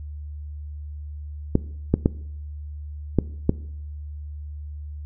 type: clicks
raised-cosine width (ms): 3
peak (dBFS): -3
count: 5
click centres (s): 1.554 / 1.94 / 2.059 / 3.187 / 3.494
effects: noise-tail reverb RT60 0.7 s tail -20 dB re dry + added 74 Hz sine -32 dBFS peak until 5.05 s